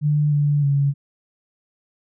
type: tone with pitch steps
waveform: sine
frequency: 148.6 / 145.8 / 140.7 Hz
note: D3 / D3 / C#3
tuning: +21 / -12 / +26 cents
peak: -15 dBFS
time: 0.01-0.94 s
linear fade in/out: 50 ms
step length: 310 ms
effects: none